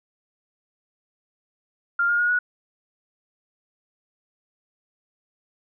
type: tone with pitch steps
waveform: sine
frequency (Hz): 1396.9 / 1418.9 / 1441.2 / 1463.8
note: F6 / F6 / F#6 / F#6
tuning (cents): 0 / +27 / -46 / -19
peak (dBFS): -18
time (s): 1.99-2.39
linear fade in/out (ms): 5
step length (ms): 100
effects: none